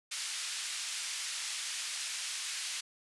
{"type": "band-pass noise", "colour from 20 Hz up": "white", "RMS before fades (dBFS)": -38, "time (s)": [0.11, 2.81], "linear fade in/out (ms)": 10, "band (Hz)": [1900, 7600], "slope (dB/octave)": 12, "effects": ["resampled to 24000 Hz"]}